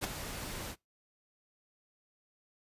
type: noise with ADSR envelope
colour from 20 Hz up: pink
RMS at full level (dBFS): -32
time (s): 0.01-0.76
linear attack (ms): 31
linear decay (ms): 15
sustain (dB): -9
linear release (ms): 60
effects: noise-tail reverb RT60 0.2 s tail -24 dB re dry + resampled to 32000 Hz